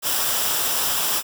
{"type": "noise with comb filter", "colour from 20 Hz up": "white", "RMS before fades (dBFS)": -22, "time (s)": [0.02, 1.23], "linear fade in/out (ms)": 50, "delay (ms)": 0.46, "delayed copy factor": -0.5, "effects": []}